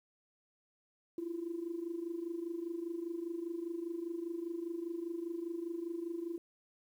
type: tone with amplitude modulation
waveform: sine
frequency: 338.6 Hz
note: E4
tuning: 46 cents sharp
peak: -33 dBFS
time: 1.18-6.38 s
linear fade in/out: 2 ms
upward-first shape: sine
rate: 25 Hz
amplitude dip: 75%
effects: tanh soft clip ceiling -29 dBFS + 11-bit